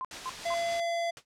sine tone bursts, 1038 Hz, C6, 14 cents flat, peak -32 dBFS, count 3, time 0.01-0.541 s, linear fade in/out 0 ms, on 37 ms, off 210 ms
white noise with tremolo, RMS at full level -38 dBFS, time 0.11-0.8 s, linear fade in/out 2 ms, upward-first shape triangle, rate 6.9 Hz, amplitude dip 25%
square tone, 680 Hz, F5, 46 cents flat, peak -29 dBFS, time 0.45-1.11 s, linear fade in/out 10 ms
white noise with exponential decay, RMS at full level -37 dBFS, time 1.17-1.25 s, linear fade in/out 1 ms, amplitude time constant 16 ms
effects low-pass 6000 Hz 12 dB/octave

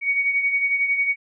sine beating tone pair, 2240 / 2251 Hz, C#7 / C#7, +18 / +26 cents, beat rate 11 Hz, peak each -19 / -27 dBFS, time 0.01-1.16 s, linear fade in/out 50 ms, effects none

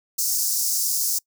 pink high-pass noise, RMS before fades -23 dBFS, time 0.18-1.19 s, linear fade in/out 10 ms, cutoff 5100 Hz, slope 48 dB/octave, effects noise-tail reverb RT60 0.1 s tail -25 dB re dry

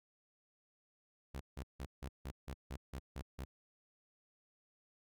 sawtooth tone bursts, 66.6 Hz, C2, 31 cents sharp, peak -38 dBFS, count 10, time 1.34-3.45 s, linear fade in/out 10 ms, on 67 ms, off 160 ms, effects none

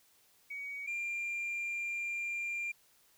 sine tone pair in turn, 2254 / 2388 Hz, C#7 / D7, +28 / +28 cents, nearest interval minor second, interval 100 cents, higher second, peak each -38 / -32 dBFS, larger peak second, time 0.5-0.87 / 0.87-2.72 s, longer second, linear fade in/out 10 ms, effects tanh soft clip ceiling -33 dBFS + white hiss -67 dBFS RMS until 3.17 s

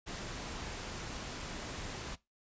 pink noise, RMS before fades -42 dBFS, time 0.06-2.16 s, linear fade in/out 20 ms, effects noise-tail reverb RT60 0.2 s tail -19 dB re dry + resampled to 16000 Hz

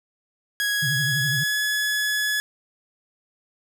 sawtooth tone with pitch glide, 1661 to 1698.8 Hz, G#6 to G#6, 0 to +39 cents, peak -18 dBFS, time 0.6-2.4 s, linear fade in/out 0 ms, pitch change +39 cents, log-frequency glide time 0.71-1.61 s
sine tone with vibrato, 138.59 Hz, C#3, in tune, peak -25 dBFS, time 0.82-1.44 s, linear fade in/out 10 ms, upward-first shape triangle, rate 12 Hz, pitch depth 210 cents each way
effects none

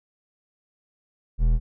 sine tone with hard clipping, 40.55 Hz, E1, 28 cents flat, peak -18 dBFS, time 1.38-1.6 s, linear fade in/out 50 ms, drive 8 dB, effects none

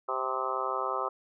harmonic tone with a mistuned harmonic, 130.81 Hz, C3, in tune, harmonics 3 / 4 / 5 / 6 / 7 / 8 / 9 / 10, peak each -38 / -37 / -39 / -38 / -40 / -35 / -36 / -35 dBFS, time 0.08-1.09 s, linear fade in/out 10 ms, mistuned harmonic 10, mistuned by -33 cents, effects none

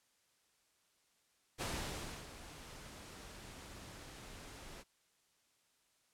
pink noise with ADSR envelope, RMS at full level -39 dBFS, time 1.58-4.84 s, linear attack 32 ms, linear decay 660 ms, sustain -13 dB, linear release 35 ms, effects white hiss -75 dBFS RMS until 6.13 s + low-pass 10000 Hz 12 dB/octave

